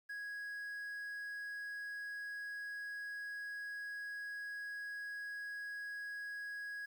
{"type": "tone with quantisation", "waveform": "triangle", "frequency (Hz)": 1660, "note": "G#6", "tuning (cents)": -1, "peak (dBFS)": -40, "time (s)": [0.09, 6.86], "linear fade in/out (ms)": 10, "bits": 11, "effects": []}